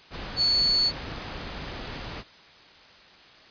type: tone in noise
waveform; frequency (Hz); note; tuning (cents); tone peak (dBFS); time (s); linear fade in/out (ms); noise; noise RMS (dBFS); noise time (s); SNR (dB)
sine; 4435; C#8; 0; -19; 0.36-0.92; 50; pink; -36; 0.1-2.24; +14
effects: white hiss -51 dBFS RMS until 3.5 s + resampled to 11025 Hz